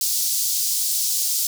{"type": "high-pass noise", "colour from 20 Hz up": "pink", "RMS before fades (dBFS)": -22, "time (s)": [0.01, 1.47], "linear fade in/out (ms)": 2, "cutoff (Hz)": 4800, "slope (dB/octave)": 24, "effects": []}